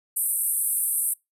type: band-pass noise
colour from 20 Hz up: white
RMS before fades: -25 dBFS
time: 0.16-1.14 s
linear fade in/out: 10 ms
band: 8500 to 13000 Hz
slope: 96 dB/octave
effects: noise-tail reverb RT60 0.2 s tail -25 dB re dry